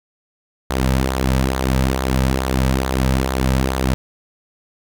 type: tone with flanger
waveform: sawtooth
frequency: 65.41 Hz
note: C2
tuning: in tune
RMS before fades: -18 dBFS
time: 0.7-3.94 s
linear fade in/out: 0 ms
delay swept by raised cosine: 0.36 to 2.86 ms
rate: 2.3 Hz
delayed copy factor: -0.55
effects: none